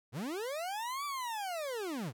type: linear two-way sweep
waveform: 40% pulse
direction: up then down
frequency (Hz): 98 to 1174.7 to 98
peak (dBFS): -35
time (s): 0.12-2.13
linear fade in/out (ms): 50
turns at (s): 1.05
effects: none